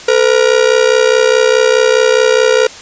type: ring-modulated tone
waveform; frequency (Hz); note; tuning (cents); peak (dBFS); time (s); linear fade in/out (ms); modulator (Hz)
45% pulse; 474; A#4; +29; -4; 0.08-2.67; 5; 32.4
effects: white hiss -31 dBFS RMS until 2.81 s + resampled to 16000 Hz